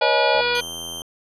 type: chord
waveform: sine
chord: C# suspended second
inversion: none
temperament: equal with one note detuned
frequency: 554.4 / 622.3 / 851.5 Hz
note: C#5 / D#5 / G#5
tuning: 0 / 0 / +43 cents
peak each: -22 dBFS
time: 0.01-0.41 s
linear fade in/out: 5 ms
type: harmonic tone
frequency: 483.7 Hz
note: B4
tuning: 36 cents flat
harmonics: 1 / 2 / 3 / 4 / 5 / 6 / 7 / 8 / 9 / 10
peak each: -24 / -27 / -25 / -35 / -25 / -34 / -27 / -38 / -30 / -35 dBFS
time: 0.01-0.61 s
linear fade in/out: 10 ms
type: click train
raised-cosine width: 1 ms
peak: -25 dBFS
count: 57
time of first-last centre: 0.35-1.019 s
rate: 83.7 Hz
type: tone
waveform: sawtooth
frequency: 3136 Hz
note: G7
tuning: in tune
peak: -27 dBFS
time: 0.55-1.02 s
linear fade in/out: 2 ms
effects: resampled to 32000 Hz